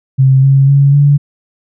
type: tone with pitch steps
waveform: sine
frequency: 133.1 / 136.45 / 139.88 / 143.4 Hz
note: C3 / C#3 / C#3 / D3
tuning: +30 / -27 / +16 / -41 cents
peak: -4 dBFS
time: 0.18-1.18 s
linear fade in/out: 20 ms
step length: 250 ms
effects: none